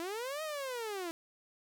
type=linear two-way sweep; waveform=sawtooth; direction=up then down; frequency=324.3 to 637 to 324.3 Hz; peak=-33 dBFS; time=0-1.11 s; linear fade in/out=0 ms; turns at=0.43 s; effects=none